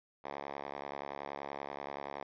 5% pulse tone with band-pass filter, 70.5 Hz, C#2, 30 cents sharp, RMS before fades -43 dBFS, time 0.24-2.24 s, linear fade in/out 5 ms, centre 1000 Hz, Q 1, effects resampled to 11025 Hz

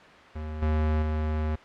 square tone with level steps, 77.3 Hz, D#2, 11 cents flat, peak -33 / -23 / -26 dBFS, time 0.35-1.56 s, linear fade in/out 10 ms, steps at 0.62 / 1.02 s, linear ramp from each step 5 ms, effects white hiss -48 dBFS RMS until 1.64 s + low-pass 2000 Hz 12 dB/octave

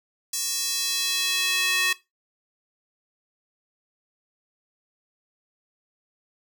square tone with high-pass filter sweep, 370 Hz, F#4, in tune, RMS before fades -25 dBFS, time 0.33-1.93 s, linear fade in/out 5 ms, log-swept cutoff 6300 to 2100 Hz, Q 1.5, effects noise-tail reverb RT60 0.2 s tail -17 dB re dry

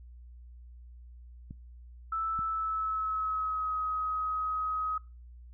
clicks, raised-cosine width 5 ms, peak -30 / -30 dBFS, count 2, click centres 1.509 / 2.391 s
sine tone with pitch glide, 1317 to 1265.5 Hz, E6 to D#6, -2 to +29 cents, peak -29 dBFS, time 2.12-4.98 s, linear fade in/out 5 ms, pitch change -69 cents, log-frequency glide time 2.42-3.75 s
effects noise-tail reverb RT60 0.3 s tail -22 dB re dry + added 60 Hz sine -47 dBFS peak until 5.53 s

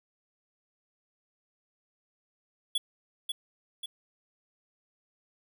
square tone with echo, 3388 Hz, G#7, 34 cents sharp, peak -26 dBFS, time 2.75-2.78 s, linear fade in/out 5 ms, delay 540 ms, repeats 2, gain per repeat -5 dB, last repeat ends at 3.86 s, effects none

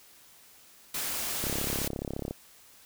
white noise, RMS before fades -33 dBFS, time 0.94-1.88 s, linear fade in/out 5 ms
click train, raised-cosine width 2 ms, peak -20 dBFS, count 31, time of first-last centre 1.44-2.31 s, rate 34.5 Hz
effects white hiss -56 dBFS RMS until 2.85 s

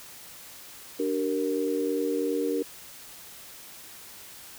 sine chord, G minor, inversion second, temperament equal with one note detuned, 293.7 / 383.3 / 466.2 Hz, D4 / G4 / Bb4, 0 / -39 / 0 cents, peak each -29 / -31 / -28 dBFS, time 0.99-2.63 s, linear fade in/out 10 ms, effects white hiss -46 dBFS RMS until 4.58 s

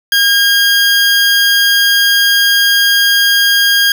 20% pulse tone, 1620 Hz, G#6, 43 cents flat, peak -3 dBFS, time 0.12-3.92 s, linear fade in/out 2 ms, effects none

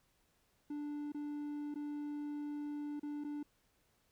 triangle tone with dropouts, 293.7 Hz, D4, in tune, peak -37 dBFS, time 0.7-3.43 s, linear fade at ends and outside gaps 5 ms, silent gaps 1.121-1.145 / 1.743-1.756 / 2.997-3.03 / 3.24-3.246 s, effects pink hiss -75 dBFS RMS until 4.11 s

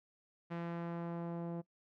sawtooth tone with low-pass filter sweep, 170 Hz, F3, 46 cents flat, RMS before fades -41 dBFS, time 0.5-1.62 s, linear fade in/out 20 ms, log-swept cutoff 2100 to 660 Hz, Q 0.94, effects noise-tail reverb RT60 0.1 s tail -21 dB re dry

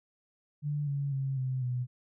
sine tone with pitch steps, 146.83 / 140.93 / 135.27 / 129.83 / 124.62 Hz, D3 / C#3 / C#3 / C3 / B2, 0 / +29 / -42 / -13 / +16 cents, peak -29 dBFS, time 0.62-1.87 s, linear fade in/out 50 ms, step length 250 ms, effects none

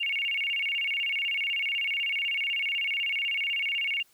sine tone with vibrato, 2489 Hz, D#7, in tune, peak -26 dBFS, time 0-4.03 s, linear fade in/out 10 ms, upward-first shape square, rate 16 Hz, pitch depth 200 cents each way, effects white hiss -63 dBFS RMS until 4.13 s

